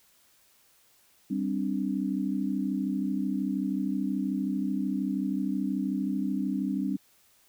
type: chord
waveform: sine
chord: G suspended fourth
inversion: none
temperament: equal with one note detuned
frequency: 196 / 261.6 / 294.7 Hz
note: G3 / C4 / D4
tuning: 0 / 0 / +6 cents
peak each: -30 / -31 / -32 dBFS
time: 1.3-6.97 s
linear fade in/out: 10 ms
effects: white hiss -63 dBFS RMS until 7.48 s